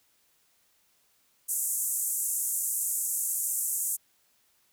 pink band-pass noise, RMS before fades -30 dBFS, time 1.48-3.97 s, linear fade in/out 20 ms, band 7200 to 14000 Hz, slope 48 dB/octave, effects white hiss -68 dBFS RMS until 4.72 s

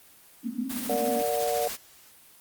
pink band-pass noise, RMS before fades -33 dBFS, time 0.43-1.22 s, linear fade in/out 10 ms, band 220 to 270 Hz, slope 96 dB/octave
white noise with tremolo, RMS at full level -34 dBFS, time 0.69-1.77 s, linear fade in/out 20 ms, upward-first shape square, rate 14 Hz, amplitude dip 25%
sine chord, Bb augmented, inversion none, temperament just, 466.2 / 582.7 / 728.4 Hz, Bb4 / D5 / F#5, 0 / -14 / -27 cents, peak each -29 dBFS, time 0.89-1.68 s, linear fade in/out 5 ms
effects white hiss -54 dBFS RMS until 2.4 s + Opus 32 kbps

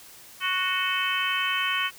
harmonic tone with a mistuned harmonic, 369.9 Hz, F#4, in tune, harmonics 3 / 4 / 5 / 6 / 7 / 8, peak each -30 / -31 / -32 / -33 / -30 / -29 dBFS, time 0.4-1.91 s, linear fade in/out 50 ms, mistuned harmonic 8, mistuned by +58 cents, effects white hiss -48 dBFS RMS until 1.98 s

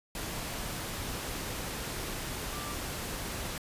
sine tone in noise, 1179 Hz, D6, 6 cents sharp, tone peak -43 dBFS, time 2.53-2.74 s, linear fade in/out 2 ms, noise pink, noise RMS -37 dBFS, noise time 0.15-3.58 s, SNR -9 dB, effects resampled to 32000 Hz

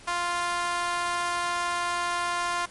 sawtooth tone with high-pass filter, 349.2 Hz, F4, in tune, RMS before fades -28 dBFS, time 0.07-2.66 s, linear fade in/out 10 ms, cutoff 1000 Hz, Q 2.1, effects pink hiss -49 dBFS RMS until 2.7 s + MP3 48 kbps

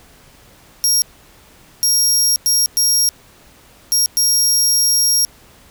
25% pulse tone bursts at uneven times, 5600 Hz, F8, 4 cents sharp, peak -7 dBFS, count 6, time 0.84-1.02 / 1.83-2.36 / 2.46-2.66 / 2.77-3.09 / 3.92-4.06 / 4.17-5.25 s, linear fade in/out 0 ms, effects pink hiss -47 dBFS RMS until 5.7 s

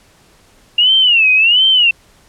sine tone with vibrato, 2800 Hz, F7, 4 cents sharp, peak -7 dBFS, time 0.78-1.91 s, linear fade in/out 5 ms, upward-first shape sine, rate 1.4 Hz, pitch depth 190 cents each way, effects pink hiss -49 dBFS RMS until 2.28 s + low-pass 11000 Hz 12 dB/octave

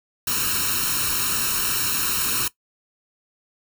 white noise with comb filter, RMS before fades -23 dBFS, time 0.27-2.48 s, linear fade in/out 5 ms, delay 0.73 ms, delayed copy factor +0.95, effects noise-tail reverb RT60 0.1 s tail -18 dB re dry

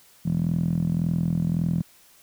10% pulse tone with band-pass filter, 41.8 Hz, E1, 25 cents sharp, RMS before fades -24 dBFS, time 0.25-1.82 s, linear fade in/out 10 ms, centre 170 Hz, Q 4.4, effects white hiss -55 dBFS RMS until 2.22 s

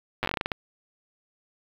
slowing click train, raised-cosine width 0.3 ms, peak -10 dBFS, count 12, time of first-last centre 0.23-0.518 s, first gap 8 ms, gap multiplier 1.22, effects low-pass 4000 Hz 12 dB/octave + 7-bit

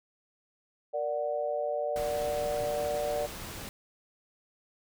sine chord, Bb augmented, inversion none, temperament equal, 466.2 / 587.3 / 740 Hz, Bb4 / D5 / F#5, 0 / 0 / 0 cents, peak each -36 / -30 / -36 dBFS, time 0.93-3.27 s, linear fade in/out 20 ms
pink noise, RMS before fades -41 dBFS, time 1.96-3.69 s, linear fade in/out 0 ms
effects none

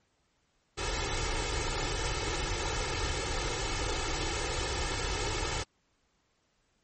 pink noise with comb filter, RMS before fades -32 dBFS, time 0.77-5.64 s, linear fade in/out 20 ms, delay 2.3 ms, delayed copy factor +0.85, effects pink hiss -73 dBFS RMS until 6.83 s + MP3 32 kbps

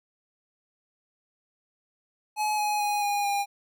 square tone with pitch steps, 849 / 838.3 / 827.7 / 817.2 / 806.9 Hz, G#5 / G#5 / G#5 / G#5 / G5, +38 / +16 / -6 / -28 / +50 cents, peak -25 dBFS, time 2.36-3.46 s, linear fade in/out 50 ms, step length 220 ms, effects none

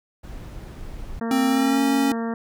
brown noise, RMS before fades -35 dBFS, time 0.23-1.2 s, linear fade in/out 10 ms
harmonic tone, 229.3 Hz, A#3, 28 cents flat, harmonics 1 / 2 / 3 / 4 / 5 / 6 / 7 / 8, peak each -25 / -31 / -35 / -37 / -39 / -41 / -42 / -43 dBFS, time 1.21-2.34 s, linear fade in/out 2 ms
square tone with pitch glide, 262.7 to 275.1 Hz, C4 to C#4, +7 to -13 cents, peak -19 dBFS, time 1.31-2.12 s, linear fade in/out 2 ms, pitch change +80 cents, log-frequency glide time 1.47-1.82 s
effects none

